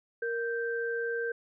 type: tone pair together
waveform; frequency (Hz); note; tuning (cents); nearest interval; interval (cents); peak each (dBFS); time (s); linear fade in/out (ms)
sine; 466.2 / 1566.2; A#4 / G6; 0 / -2; octave + major sixth; 2098; -31 / -34; 0.22-1.32; 5
effects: none